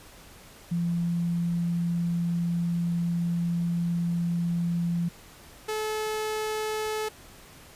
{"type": "tone pair in turn", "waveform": ["sine", "sawtooth"], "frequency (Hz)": [171.3, 431.6], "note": ["F3", "A4"], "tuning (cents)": [-33, -33], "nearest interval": "octave + major third", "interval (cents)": 1600, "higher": "second", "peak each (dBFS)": -24, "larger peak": "neither", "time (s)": [[0.71, 5.09], [5.68, 7.09]], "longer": "first", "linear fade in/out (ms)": 10, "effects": ["pink hiss -50 dBFS RMS until 7.75 s", "resampled to 32000 Hz"]}